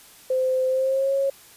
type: tone with pitch glide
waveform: sine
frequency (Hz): 517 to 547.7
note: C5 to C#5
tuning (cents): -21 to -21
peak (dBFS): -19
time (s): 0.3-1.3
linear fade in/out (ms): 5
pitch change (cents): +100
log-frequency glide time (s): 0.68-1.13
effects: white hiss -49 dBFS RMS until 1.56 s + resampled to 32000 Hz